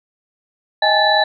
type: tone cluster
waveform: sine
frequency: 627 / 808 / 848 / 1746 / 3955 Hz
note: D#5 / G#5 / G#5 / A6 / B7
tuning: +13 / -48 / +36 / -14 / +2 cents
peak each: -18 dBFS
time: 0.82-1.24 s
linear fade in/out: 5 ms
effects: none